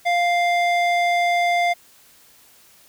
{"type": "tone with band-pass filter", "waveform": "square", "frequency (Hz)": 698.5, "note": "F5", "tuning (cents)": 0, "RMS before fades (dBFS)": -19, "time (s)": [0.05, 1.74], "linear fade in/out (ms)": 20, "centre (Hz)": 1500, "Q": 1.1, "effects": ["white hiss -52 dBFS RMS until 2.88 s"]}